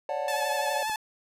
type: chord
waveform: triangle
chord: D major seventh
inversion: third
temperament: just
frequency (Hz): 550.6 / 587.3 / 734.2 / 881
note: C#5 / D5 / F#5 / A5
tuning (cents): -12 / 0 / -14 / +2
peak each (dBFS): -32 / -30 / -32 / -33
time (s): 0.09-0.83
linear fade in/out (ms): 2
type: tone with vibrato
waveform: sawtooth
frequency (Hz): 869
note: A5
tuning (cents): -22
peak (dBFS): -24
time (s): 0.28-0.96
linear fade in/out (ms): 2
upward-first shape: triangle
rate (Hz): 12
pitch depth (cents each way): 41
type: click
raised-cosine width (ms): 1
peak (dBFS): -29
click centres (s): 0.897
effects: resampled to 32000 Hz